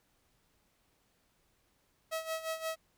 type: tone with tremolo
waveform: sawtooth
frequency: 644 Hz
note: E5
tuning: 41 cents flat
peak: -29 dBFS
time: 2.11-2.76 s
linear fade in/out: 20 ms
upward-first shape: sine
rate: 5.7 Hz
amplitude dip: 75%
effects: pink hiss -73 dBFS RMS until 2.97 s